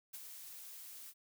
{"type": "noise with ADSR envelope", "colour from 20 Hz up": "blue", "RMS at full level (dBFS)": -45, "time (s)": [0.13, 1.14], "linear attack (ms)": 14, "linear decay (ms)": 34, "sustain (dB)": -6, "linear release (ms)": 52, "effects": []}